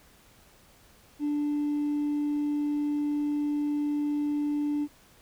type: tone with hard clipping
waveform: triangle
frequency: 293.7 Hz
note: D4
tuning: in tune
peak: -25 dBFS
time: 1.19-4.88 s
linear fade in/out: 50 ms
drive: 2 dB
effects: pink hiss -58 dBFS RMS until 5.21 s